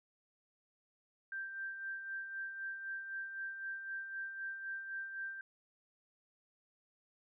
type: tone with tremolo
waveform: sine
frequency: 1574 Hz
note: G6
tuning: 7 cents sharp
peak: -38 dBFS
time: 1.32-5.41 s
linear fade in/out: 2 ms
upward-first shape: sine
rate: 3.9 Hz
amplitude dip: 50%
effects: none